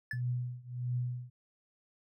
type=tone with exponential decay; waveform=triangle; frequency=1735 Hz; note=A6; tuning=25 cents flat; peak=-30 dBFS; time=0.11-0.21 s; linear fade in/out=2 ms; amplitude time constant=21 ms
type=tone with tremolo; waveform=sine; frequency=123.47 Hz; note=B2; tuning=in tune; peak=-29 dBFS; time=0.13-1.3 s; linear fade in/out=5 ms; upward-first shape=triangle; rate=1.5 Hz; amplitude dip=95%
effects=none